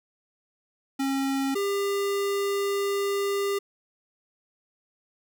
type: tone pair in turn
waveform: square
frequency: 271.6 / 400 Hz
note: C#4 / G4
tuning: -35 / +35 cents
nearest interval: perfect fifth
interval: 670 cents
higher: second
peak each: -25 dBFS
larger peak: neither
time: 0.99-1.55 / 1.55-3.59 s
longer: second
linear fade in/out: 10 ms
effects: none